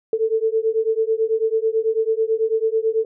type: beating tone pair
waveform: sine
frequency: 440 / 449.1 Hz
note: A4 / A4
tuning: 0 / +35 cents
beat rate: 9.1 Hz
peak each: -20 dBFS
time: 0.13-3.05 s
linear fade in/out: 2 ms
effects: none